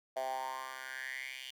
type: tone with high-pass filter sweep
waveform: 10% pulse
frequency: 131.1 Hz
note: C3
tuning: 4 cents sharp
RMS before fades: -41 dBFS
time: 0.16-1.51 s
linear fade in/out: 10 ms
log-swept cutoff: 660 to 2900 Hz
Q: 6.2
effects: none